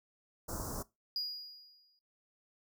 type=band-stop noise; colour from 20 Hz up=pink; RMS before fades=-40 dBFS; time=0.48-0.83 s; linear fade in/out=10 ms; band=1400 to 5200 Hz; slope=48 dB/octave
type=tone with exponential decay; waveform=triangle; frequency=4881 Hz; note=D#8; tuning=34 cents flat; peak=-31 dBFS; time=1.16-1.99 s; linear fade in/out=1 ms; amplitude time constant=180 ms
effects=noise-tail reverb RT60 0.2 s tail -19 dB re dry